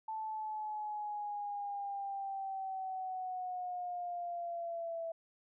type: linear sweep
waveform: sine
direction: down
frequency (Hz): 880 to 659.3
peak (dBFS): -37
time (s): 0.08-5.12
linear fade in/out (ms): 5
effects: none